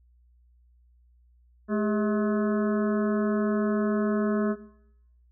harmonic tone with a mistuned harmonic, 213.4 Hz, G#3, 47 cents sharp, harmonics 1 / 2 / 3 / 5 / 6 / 7 / 8, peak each -24 / -30 / -34 / -38 / -40 / -41 / -42 dBFS, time 1.68-4.56 s, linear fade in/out 50 ms, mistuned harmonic 2, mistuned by -84 cents, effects noise-tail reverb RT60 0.8 s tail -18 dB re dry + added 60 Hz sine -57 dBFS peak until 5.31 s

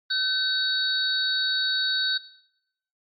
sine tone cluster, 1527 / 3804 / 4465 Hz, G6 / A#7 / C#8, -46 / +34 / +12 cents, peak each -27 dBFS, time 0.1-2.18 s, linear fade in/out 10 ms, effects noise-tail reverb RT60 0.8 s tail -18 dB re dry + MP3 32 kbps

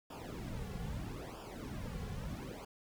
brown noise with flanger, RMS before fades -43 dBFS, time 0.1-2.65 s, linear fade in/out 5 ms, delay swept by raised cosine 0.48 to 3.28 ms, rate 0.77 Hz, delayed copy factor -0.9, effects none

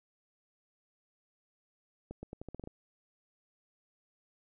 accelerating click train, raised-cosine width 2 ms, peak -29 dBFS, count 9, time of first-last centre 2.11-2.674 s, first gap 120 ms, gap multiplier 0.84, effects none

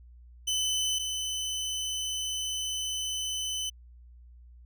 25% pulse tone pair in turn, 3025 / 3025 Hz, F#7 / F#7, +38 / +38 cents, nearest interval unison, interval 0 cents, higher neither, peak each -23 / -27 dBFS, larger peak first, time 0.47-0.99 / 0.99-3.7 s, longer second, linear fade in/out 10 ms, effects added 60 Hz sine -49 dBFS peak until 4.65 s

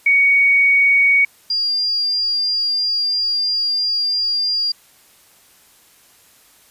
sine tone pair in turn, 2239 / 4801 Hz, C#7 / D8, +17 / +37 cents, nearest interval octave + minor second, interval 1320 cents, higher second, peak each -10 / -16 dBFS, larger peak first, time 0.06-1.25 / 1.5-4.72 s, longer second, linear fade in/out 5 ms, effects white hiss -51 dBFS RMS until 6.7 s + resampled to 32000 Hz

